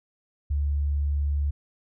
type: tone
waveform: sine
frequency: 72 Hz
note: D2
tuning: 34 cents flat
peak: -22 dBFS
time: 0.5-1.51 s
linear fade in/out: 10 ms
effects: none